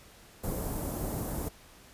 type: band-stop noise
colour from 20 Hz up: pink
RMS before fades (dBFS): -34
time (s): 0.43-1.49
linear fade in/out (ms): 10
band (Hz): 720 to 12000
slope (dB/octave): 12
effects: pink hiss -55 dBFS RMS until 1.93 s + resampled to 32000 Hz